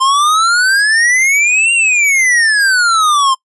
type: exponential two-way sweep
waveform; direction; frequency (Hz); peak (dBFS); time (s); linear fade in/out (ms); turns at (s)
square; up then down; 1042 to 2796 to 1042; -9; 0-3.35; 20; 1.73
effects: noise-tail reverb RT60 0.1 s tail -23 dB re dry + resampled to 24000 Hz